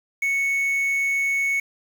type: tone with quantisation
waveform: triangle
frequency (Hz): 2213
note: C#7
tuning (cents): -3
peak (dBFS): -18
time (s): 0.22-1.6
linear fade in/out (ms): 5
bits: 7
effects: none